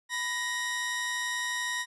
sawtooth tone pair together, 994 / 1876.4 Hz, B5 / A#6, +11 / +11 cents, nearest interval major seventh, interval 1100 cents, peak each -33 / -27 dBFS, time 0.09-1.86 s, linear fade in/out 50 ms, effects resampled to 24000 Hz

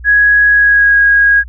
sine tone with pitch glide, 1666 to 1643.1 Hz, G#6 to G#6, +5 to -19 cents, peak -5 dBFS, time 0.04-1.44 s, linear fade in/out 50 ms, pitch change -24 cents, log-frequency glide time 0.49-1 s, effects added 60 Hz sine -27 dBFS peak until 1.48 s

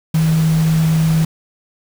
sine tone in noise, 160.1 Hz, D#3, 50 cents sharp, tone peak -11 dBFS, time 0.14-1.25 s, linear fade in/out 5 ms, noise pink, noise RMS -28 dBFS, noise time 0.14-1.25 s, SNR +14 dB, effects none

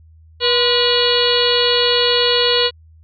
harmonic tone with a mistuned harmonic, 483.8 Hz, B4, 36 cents flat, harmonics 1 / 2 / 3 / 4 / 5 / 6 / 7 / 8 / 9, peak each -17 / -25 / -26 / -27 / -28 / -19 / -23 / -22 / -19 dBFS, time 0.4-2.71 s, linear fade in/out 50 ms, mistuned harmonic 2, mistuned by +97 cents, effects added 80 Hz sine -43 dBFS peak until 3.03 s

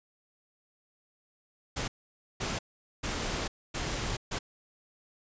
pink noise bursts at uneven times, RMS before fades -33 dBFS, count 5, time 1.76-1.88 / 2.4-2.59 / 3.03-3.48 / 3.74-4.17 / 4.31-4.39 s, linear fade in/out 10 ms, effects resampled to 16000 Hz

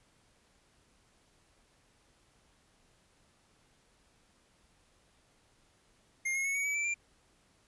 square tone with pitch steps, 2123 / 2163 / 2203 / 2244 / 2286 / 2329 / 2372 Hz, C7 / C#7 / C#7 / C#7 / D7 / D7 / D7, +25 / -43 / -11 / +21 / -47 / -15 / +17 cents, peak -31 dBFS, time 6.25-6.943 s, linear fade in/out 10 ms, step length 99 ms, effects pink hiss -68 dBFS RMS until 7.67 s + resampled to 24000 Hz

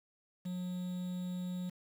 triangle tone with quantisation, 180.6 Hz, F#3, 42 cents flat, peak -34 dBFS, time 0.45-1.7 s, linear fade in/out 10 ms, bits 9, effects none

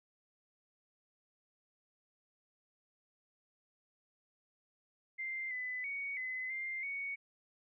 sine tone with pitch steps, 2091 / 2005 / 2236 / 2029 / 2099 / 2229 Hz, C7 / B6 / C#7 / B6 / C7 / C#7, -2 / +26 / +14 / +46 / +5 / +9 cents, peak -37 dBFS, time 5.18-7.16 s, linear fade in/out 20 ms, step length 330 ms, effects none

